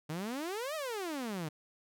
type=exponential two-way sweep; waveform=sawtooth; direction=up then down; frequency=146.83 to 649 to 146.83 Hz; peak=-32 dBFS; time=0.09-1.49 s; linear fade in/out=10 ms; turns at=0.75 s; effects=none